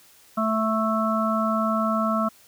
harmonic tone, 220 Hz, A3, in tune, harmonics 1 / 3 / 5 / 6, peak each -24 / -27 / -28 / -26 dBFS, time 0.37-2.29 s, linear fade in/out 10 ms, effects white hiss -54 dBFS RMS until 2.47 s

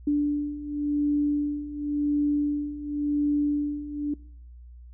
sine beating tone pair, 291.6 / 292.52 Hz, D4 / D4, -12 / -7 cents, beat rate 0.92 Hz, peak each -28 / -24 dBFS, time 0.07-4.14 s, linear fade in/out 5 ms, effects noise-tail reverb RT60 0.6 s tail -23 dB re dry + added 60 Hz sine -43 dBFS peak until 4.93 s

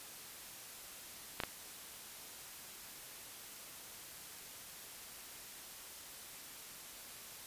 clicks, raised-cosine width 0.3 ms, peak -19 dBFS, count 2, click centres 1.402 / 1.436 s, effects white hiss -51 dBFS RMS until 7.46 s + resampled to 32000 Hz

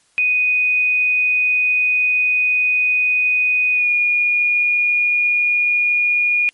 sine tone with pitch glide, 2489 to 2438 Hz, D#7 to D#7, 0 to -36 cents, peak -13 dBFS, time 0.18-6.49 s, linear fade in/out 0 ms, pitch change -36 cents, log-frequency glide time 3.72-3.9 s, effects white hiss -58 dBFS RMS until 6.53 s + MP3 48 kbps

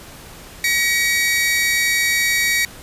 sawtooth tone pair together, 1902.9 / 2263 Hz, A#6 / C#7, +35 / +35 cents, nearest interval minor third, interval 300 cents, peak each -15 dBFS, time 0.64-2.65 s, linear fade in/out 2 ms, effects pink hiss -39 dBFS RMS until 2.82 s + resampled to 32000 Hz

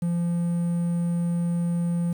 triangle tone with quantisation, 171.9 Hz, F3, 27 cents flat, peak -20 dBFS, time 0.02-2.13 s, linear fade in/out 5 ms, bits 8, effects none

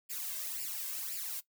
blue noise with flanger, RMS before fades -39 dBFS, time 0.09-1.41 s, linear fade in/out 20 ms, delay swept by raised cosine 0.4 to 1.9 ms, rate 1.9 Hz, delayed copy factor +0.8, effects noise-tail reverb RT60 0.1 s tail -17 dB re dry

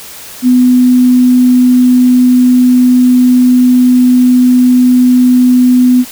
sine tone, 250 Hz, B3, 21 cents sharp, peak -3 dBFS, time 0.42-6.05 s, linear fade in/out 50 ms, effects white hiss -29 dBFS RMS until 6.11 s

